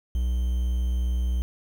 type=tone with quantisation; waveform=triangle; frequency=61.2 Hz; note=B1; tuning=15 cents flat; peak=-20 dBFS; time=0.15-1.42 s; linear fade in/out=0 ms; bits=8; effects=none